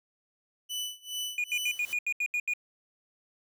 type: tone with tremolo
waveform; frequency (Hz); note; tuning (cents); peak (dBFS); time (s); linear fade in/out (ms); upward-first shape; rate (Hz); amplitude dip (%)
sawtooth; 2983; F#7; +13; -28; 0.69-1.94; 20; sine; 2.4; 95
type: tone bursts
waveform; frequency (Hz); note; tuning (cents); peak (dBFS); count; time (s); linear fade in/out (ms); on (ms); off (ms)
triangle; 2444; D#7; -32; -25; 9; 1.38-2.536; 2; 60; 77
type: noise with exponential growth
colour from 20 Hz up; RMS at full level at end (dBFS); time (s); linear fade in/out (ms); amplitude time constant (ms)
white; -43; 1.48-1.93; 1; 96
effects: none